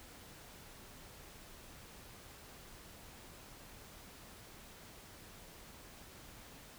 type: silence
effects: pink hiss -55 dBFS RMS until 6.78 s